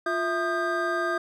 triangle tone cluster, 350 / 659 / 1227 / 1589 Hz, F4 / E5 / D#6 / G6, +4 / -1 / -25 / +23 cents, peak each -28 dBFS, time 0.06-1.18 s, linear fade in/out 5 ms, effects none

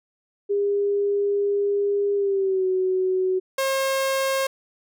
sine tone with pitch glide, 404.4 to 373 Hz, G#4 to F#4, -46 to +14 cents, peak -19 dBFS, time 0.49-3.4 s, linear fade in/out 20 ms, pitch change -140 cents, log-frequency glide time 2.15-2.66 s
sawtooth tone, 537 Hz, C5, 45 cents sharp, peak -17 dBFS, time 3.58-4.47 s, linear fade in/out 5 ms
effects none

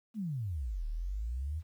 sine exponential two-way sweep, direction down then up, 233.1 to 36.57 to 84.2 Hz, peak -33 dBFS, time 0.14-1.63 s, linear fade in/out 50 ms, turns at 0.86 s, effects 11-bit

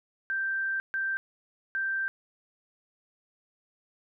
sine tone bursts at uneven times, 1568 Hz, G6, in tune, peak -27 dBFS, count 3, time 0.3-0.8 / 0.94-1.17 / 1.75-2.08 s, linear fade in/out 0 ms, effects none

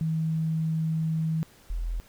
sine tone pair in turn, 160 / 42.09 Hz, D#3 / E1, +49 / +37 cents, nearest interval octave + major seventh, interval 2312 cents, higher first, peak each -24 / -27 dBFS, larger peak first, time 0.01-1.43 / 1.7-2 s, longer first, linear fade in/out 0 ms, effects pink hiss -56 dBFS RMS until 2.08 s

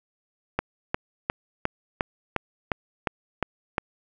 click train, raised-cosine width 0.5 ms, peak -8 dBFS, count 10, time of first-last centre 0.59-3.781 s, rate 2.82 Hz, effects none

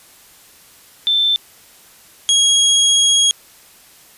sine / 25% pulse tone pair in turn, 3546 / 3295 Hz, A7 / G#7, +13 / -14 cents, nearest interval minor second, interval 127 cents, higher first, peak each -12 / -7 dBFS, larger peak second, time 1.07-1.36 / 2.29-3.31 s, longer second, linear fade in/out 0 ms, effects white hiss -46 dBFS RMS until 4.17 s + resampled to 32000 Hz

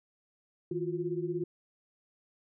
sine tone cluster, 159.2 / 343.6 / 360.4 Hz, D#3 / F4 / F#4, +40 / -28 / -45 cents, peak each -38 / -35 / -34 dBFS, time 0.71-1.44 s, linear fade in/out 5 ms, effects none

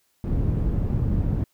white low-pass noise, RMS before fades -23 dBFS, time 0.24-1.44 s, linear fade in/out 2 ms, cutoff 130 Hz, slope 12 dB/octave, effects white hiss -68 dBFS RMS until 1.53 s

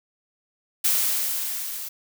blue noise with level ramp, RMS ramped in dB -20 to -34 dBFS, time 0.84-1.89 s, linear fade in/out 10 ms, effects none

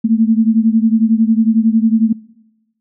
sine beating tone pair, 220 / 231 Hz, A3 / A#3, 0 / -16 cents, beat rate 11 Hz, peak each -12 / -13 dBFS, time 0.04-2.13 s, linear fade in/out 10 ms, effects noise-tail reverb RT60 1.0 s tail -23 dB re dry

